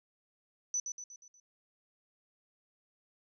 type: tone with echo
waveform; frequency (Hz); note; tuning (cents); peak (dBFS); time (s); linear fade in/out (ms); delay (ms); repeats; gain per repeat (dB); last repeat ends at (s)
sine; 5980; F#8; +17; -30; 0.74-0.8; 2; 120; 5; -6; 1.4
effects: none